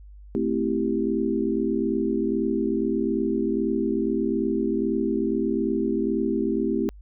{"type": "chord", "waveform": "sine", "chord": "A minor seventh", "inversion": "none", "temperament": "equal", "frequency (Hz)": [220, 261.6, 329.6, 392], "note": ["A3", "C4", "E4", "G4"], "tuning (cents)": [0, 0, 0, 0], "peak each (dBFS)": -27, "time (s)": [0.35, 6.89], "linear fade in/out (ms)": 0, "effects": ["added 50 Hz sine -42 dBFS peak until 7.01 s"]}